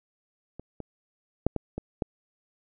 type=clicks; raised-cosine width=2 ms; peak=-26 / -23 / -8 / -15 / -19 / -13 dBFS; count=6; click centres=0.596 / 0.803 / 1.466 / 1.563 / 1.78 / 2.022 s; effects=none